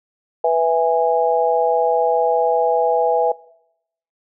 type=chord; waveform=sine; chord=E major; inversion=second; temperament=just; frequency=494.4 / 659.3 / 824.1 Hz; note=B4 / E5 / G#5; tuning=+2 / 0 / -14 cents; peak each=-17 / -18 / -19 dBFS; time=0.44-3.32 s; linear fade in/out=5 ms; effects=noise-tail reverb RT60 0.8 s tail -22 dB re dry